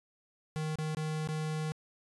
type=tone with dropouts; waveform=square; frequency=155.56 Hz; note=D#3; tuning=in tune; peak=-33 dBFS; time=0.56-1.72 s; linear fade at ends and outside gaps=0 ms; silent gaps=0.756-0.786 / 0.948-0.97 / 1.274-1.288 s; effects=resampled to 24000 Hz